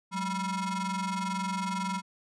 35% pulse ring-modulated tone, 392 Hz, G4, in tune, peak -25 dBFS, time 0.11-2.02 s, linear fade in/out 50 ms, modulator 577 Hz, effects resampled to 22050 Hz

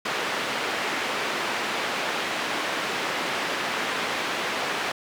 white band-pass noise, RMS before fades -28 dBFS, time 0.05-4.92 s, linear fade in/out 5 ms, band 230 to 2400 Hz, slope 12 dB/octave, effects none

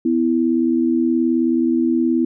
sine tone pair together, 250.7 / 329.6 Hz, B3 / E4, +26 / 0 cents, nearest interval perfect fourth, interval 474 cents, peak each -17 dBFS, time 0.05-2.25 s, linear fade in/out 5 ms, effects none

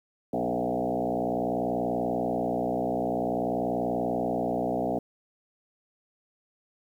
sine tone with frequency modulation, 466.2 Hz, A#4, in tune, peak -25 dBFS, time 0.33-4.99 s, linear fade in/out 5 ms, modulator 60.5 Hz, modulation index 4.7, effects 10-bit

